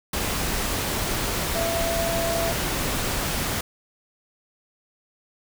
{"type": "tone in noise", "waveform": "sine", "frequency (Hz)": 670, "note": "E5", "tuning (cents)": 28, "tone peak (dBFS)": -25, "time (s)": [1.55, 2.52], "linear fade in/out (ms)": 5, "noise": "pink", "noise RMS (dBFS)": -26, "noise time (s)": [0.13, 3.61], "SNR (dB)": -2, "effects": []}